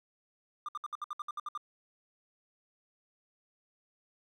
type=tone bursts; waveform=triangle; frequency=1198 Hz; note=D6; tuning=34 cents sharp; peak=-33 dBFS; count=11; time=0.66-1.576 s; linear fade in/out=2 ms; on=26 ms; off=63 ms; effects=none